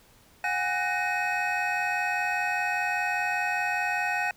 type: tone cluster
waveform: triangle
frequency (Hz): 728 / 813 / 1498 / 1860 / 2540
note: F#5 / G#5 / F#6 / A#6 / D#7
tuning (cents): -28 / -37 / +21 / -4 / +35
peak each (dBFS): -30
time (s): 0.44-4.31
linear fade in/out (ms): 2
effects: pink hiss -58 dBFS RMS until 4.36 s